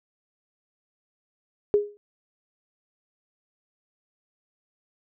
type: tone with exponential decay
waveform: sine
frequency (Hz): 412.9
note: G#4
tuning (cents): -10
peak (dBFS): -13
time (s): 1.74-1.97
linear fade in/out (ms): 0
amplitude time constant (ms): 48
effects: none